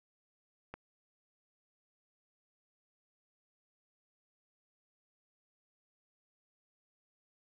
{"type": "click", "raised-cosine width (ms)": 0.5, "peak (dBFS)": -28, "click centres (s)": 0.74, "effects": []}